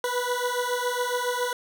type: beating tone pair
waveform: 20% pulse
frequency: 488.5 / 495.7 Hz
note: B4 / B4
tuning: -19 / +6 cents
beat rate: 7.2 Hz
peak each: -23 dBFS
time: 0.04-1.53 s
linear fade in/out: 2 ms
effects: none